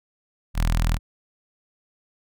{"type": "tone with notch filter", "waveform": "sawtooth", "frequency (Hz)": 40.88, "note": "E1", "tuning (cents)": -14, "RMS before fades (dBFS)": -21, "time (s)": [0.54, 0.99], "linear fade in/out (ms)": 50, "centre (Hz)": 400, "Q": 0.61, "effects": []}